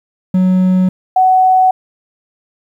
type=tone pair in turn; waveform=triangle / sine; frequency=185 / 747.3 Hz; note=F#3 / F#5; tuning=0 / +17 cents; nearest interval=2 octaves; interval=2417 cents; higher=second; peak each=-6 dBFS; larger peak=neither; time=0.34-0.89 / 1.16-1.71 s; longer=neither; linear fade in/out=5 ms; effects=8-bit